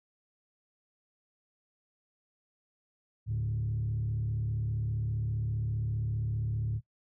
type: tone with frequency modulation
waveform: sine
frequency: 110 Hz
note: A2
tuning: in tune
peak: -28 dBFS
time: 3.26-6.81 s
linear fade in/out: 50 ms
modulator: 35.1 Hz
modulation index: 0.76
effects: noise-tail reverb RT60 0.1 s tail -22 dB re dry + tanh soft clip ceiling -25 dBFS